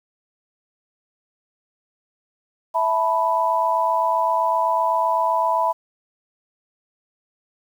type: chord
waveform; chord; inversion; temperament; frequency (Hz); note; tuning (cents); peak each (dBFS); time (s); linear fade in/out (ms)
sine; E suspended fourth; none; equal; 659.3 / 880 / 987.8; E5 / A5 / B5; 0 / 0 / 0; -23 / -24 / -19; 2.74-5.73; 20
effects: 8-bit